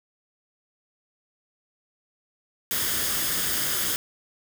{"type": "noise with comb filter", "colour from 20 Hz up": "white", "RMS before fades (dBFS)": -26, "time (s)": [2.71, 3.96], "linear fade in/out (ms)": 0, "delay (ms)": 0.6, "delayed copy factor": 0.5, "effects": []}